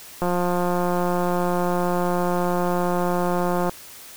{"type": "click train", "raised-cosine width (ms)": 1, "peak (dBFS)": -10, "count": 616, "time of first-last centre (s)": [0.22, 3.695], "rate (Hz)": 177, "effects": ["white hiss -42 dBFS RMS until 4.16 s"]}